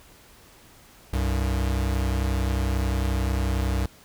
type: tone pair together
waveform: square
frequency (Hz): 64.2 / 95.39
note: C2 / G2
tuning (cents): -32 / -47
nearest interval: perfect fifth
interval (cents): 685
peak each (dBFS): -24 / -29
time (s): 1.13-3.86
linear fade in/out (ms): 5
effects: pink hiss -52 dBFS RMS until 4.04 s